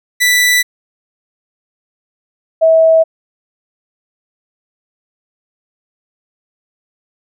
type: tone pair in turn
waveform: sawtooth / sine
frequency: 1975.5 / 647.5 Hz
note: B6 / E5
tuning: 0 / -31 cents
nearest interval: octave + perfect fifth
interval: 1931 cents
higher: first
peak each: -5 dBFS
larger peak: neither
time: 0.2-0.63 / 2.61-3.04 s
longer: neither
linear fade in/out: 20 ms
effects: none